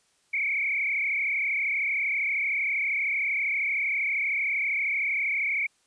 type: tone with frequency modulation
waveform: sine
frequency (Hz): 2246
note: C#7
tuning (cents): +22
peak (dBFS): -24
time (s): 0.33-5.67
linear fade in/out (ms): 10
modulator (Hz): 32.8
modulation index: 3
effects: white hiss -67 dBFS RMS until 5.86 s + resampled to 22050 Hz